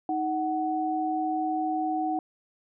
sine tone pair together, 313.6 / 745.9 Hz, D#4 / F#5, +14 / +14 cents, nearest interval octave + minor third, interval 1500 cents, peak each -29 / -27 dBFS, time 0.09-2.19 s, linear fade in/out 2 ms, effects none

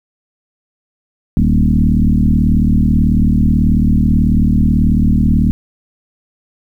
sine tone with frequency modulation, 131.9 Hz, C3, 14 cents sharp, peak -8 dBFS, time 1.37-5.51 s, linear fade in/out 0 ms, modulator 38.3 Hz, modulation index 3.1, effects 8-bit

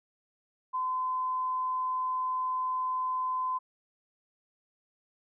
sine tone, 1023 Hz, C6, 39 cents flat, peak -28 dBFS, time 0.73-3.59 s, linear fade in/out 20 ms, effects none

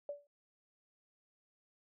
sine tone with exponential decay, 577 Hz, D5, 31 cents flat, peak -35 dBFS, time 0.09-0.27 s, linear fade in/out 2 ms, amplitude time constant 39 ms, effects none

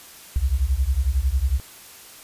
sine beating tone pair, 60.7 / 71.7 Hz, B1 / D2, -29 / -41 cents, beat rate 11 Hz, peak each -21 dBFS, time 0.36-1.6 s, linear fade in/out 0 ms, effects white hiss -44 dBFS RMS until 2.23 s + resampled to 32000 Hz

